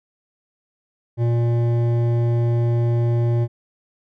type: tone with hard clipping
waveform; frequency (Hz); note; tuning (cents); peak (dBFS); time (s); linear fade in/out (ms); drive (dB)
triangle; 118.1; A#2; +23; -18; 1.17-3.48; 50; 15
effects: none